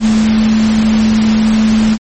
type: tone in noise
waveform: sine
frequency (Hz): 218.8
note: A3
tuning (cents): -9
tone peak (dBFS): -7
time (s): 0-1.98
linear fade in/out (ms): 50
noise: pink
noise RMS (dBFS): -21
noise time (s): 0-1.98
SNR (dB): +11
effects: low-pass 10000 Hz 12 dB/octave + MP3 32 kbps